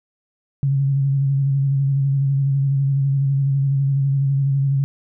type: tone with vibrato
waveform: sine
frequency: 137.7 Hz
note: C#3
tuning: 11 cents flat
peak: -15 dBFS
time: 0.63-4.84 s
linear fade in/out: 0 ms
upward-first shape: square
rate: 12 Hz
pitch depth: 25 cents each way
effects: none